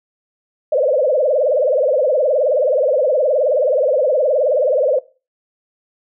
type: tone with vibrato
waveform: sine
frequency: 556 Hz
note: C#5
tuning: 5 cents sharp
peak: -12 dBFS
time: 0.72-4.99 s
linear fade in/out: 5 ms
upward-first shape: triangle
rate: 19 Hz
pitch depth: 250 cents each way
effects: noise-tail reverb RT60 0.3 s tail -17 dB re dry